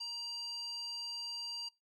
square tone with band-pass filter, 944 Hz, A#5, 22 cents sharp, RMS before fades -42 dBFS, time 0-1.69 s, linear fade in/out 10 ms, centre 4500 Hz, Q 7.1, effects noise-tail reverb RT60 0.2 s tail -21 dB re dry

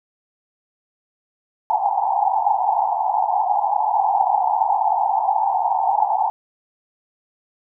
white band-pass noise, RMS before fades -19 dBFS, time 1.7-6.3 s, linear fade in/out 0 ms, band 740 to 900 Hz, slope 96 dB/octave, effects none

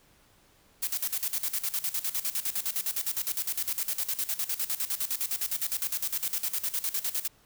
blue noise with tremolo, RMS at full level -29 dBFS, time 0.82-7.28 s, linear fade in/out 10 ms, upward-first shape square, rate 9.8 Hz, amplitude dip 80%, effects pink hiss -62 dBFS RMS until 7.45 s

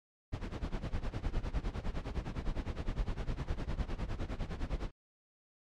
brown noise with tremolo, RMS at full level -33 dBFS, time 0.32-4.91 s, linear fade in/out 20 ms, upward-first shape sine, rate 9.8 Hz, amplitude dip 85%, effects low-pass 5000 Hz 12 dB/octave + MP3 96 kbps

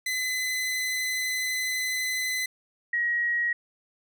sawtooth / sine tone pair in turn, 2022 / 1897.9 Hz, B6 / A#6, +40 / +31 cents, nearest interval minor second, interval 109 cents, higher first, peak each -23 dBFS, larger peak neither, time 0.06-2.46 / 2.93-3.53 s, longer first, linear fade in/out 5 ms, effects none

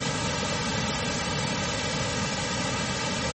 pink noise with comb filter, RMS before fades -27 dBFS, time 0-3.32 s, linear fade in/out 20 ms, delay 2.8 ms, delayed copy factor -0.95, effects high-pass 80 Hz 12 dB/octave + MP3 32 kbps

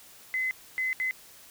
sine tone bursts at uneven times, 2038 Hz, C7, 46 cents flat, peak -26 dBFS, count 3, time 0.34-0.51 / 0.78-0.93 / 1-1.11 s, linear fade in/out 0 ms, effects white hiss -52 dBFS RMS until 1.5 s

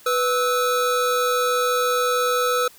square tone pair together, 494.3 / 1303 Hz, B4 / E6, +1 / -20 cents, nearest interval octave + perfect fourth, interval 1679 cents, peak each -22 dBFS, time 0.06-2.68 s, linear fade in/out 5 ms, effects white hiss -49 dBFS RMS until 2.78 s

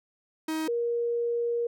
45% pulse / sine tone pair in turn, 316.1 / 472.1 Hz, D#4 / A#4, +27 / +22 cents, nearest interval perfect fifth, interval 695 cents, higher second, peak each -28 / -25 dBFS, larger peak second, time 0.48-0.68 / 0.68-1.67 s, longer second, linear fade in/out 5 ms, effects none

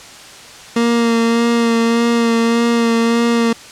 30% pulse tone with vibrato, 232.3 Hz, A#3, 6 cents flat, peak -9 dBFS, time 0.76-3.53 s, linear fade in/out 5 ms, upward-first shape sine, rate 1.7 Hz, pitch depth 20 cents each way, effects white hiss -36 dBFS RMS until 3.71 s + low-pass 7000 Hz 12 dB/octave

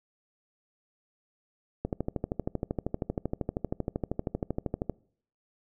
click train, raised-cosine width 2 ms, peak -16 dBFS, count 40, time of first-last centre 1.85-4.897 s, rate 12.8 Hz, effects noise-tail reverb RT60 0.6 s tail -25 dB re dry

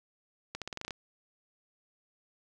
accelerating click train, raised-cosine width 0.2 ms, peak -20 dBFS, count 9, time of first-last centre 0.55-0.908 s, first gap 67 ms, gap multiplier 0.88, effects none

